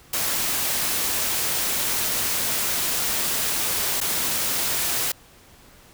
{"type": "noise with dropouts", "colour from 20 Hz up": "white", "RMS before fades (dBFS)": -24, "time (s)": [0.13, 5.12], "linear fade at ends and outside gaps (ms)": 5, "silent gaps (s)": [4.005, 4.012], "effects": ["pink hiss -51 dBFS RMS until 5.93 s"]}